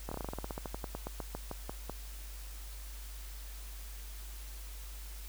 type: slowing click train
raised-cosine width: 1 ms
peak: -24 dBFS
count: 22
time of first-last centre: 0.09-1.897 s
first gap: 25 ms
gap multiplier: 1.11
effects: added 50 Hz sine -43 dBFS peak until 5.28 s + white hiss -52 dBFS RMS until 5.28 s